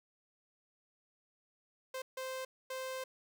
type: tone bursts at uneven times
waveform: sawtooth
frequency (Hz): 521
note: C5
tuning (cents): -7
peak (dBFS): -35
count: 3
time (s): 1.94-2.02 / 2.17-2.45 / 2.7-3.04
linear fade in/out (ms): 5
effects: none